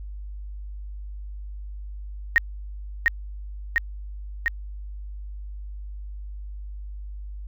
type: tone with echo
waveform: sine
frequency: 1864.7 Hz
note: A#6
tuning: in tune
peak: -12 dBFS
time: 2.36-2.38 s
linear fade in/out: 0 ms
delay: 700 ms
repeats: 3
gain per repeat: -2 dB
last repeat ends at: 4.48 s
effects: added 50 Hz sine -33 dBFS peak until 7.47 s